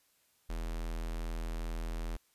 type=tone with notch filter; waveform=square; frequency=41.2 Hz; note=E1; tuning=in tune; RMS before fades=-37 dBFS; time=0.49-2.17 s; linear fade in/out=10 ms; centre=110 Hz; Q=1.4; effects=white hiss -71 dBFS RMS until 2.34 s + resampled to 32000 Hz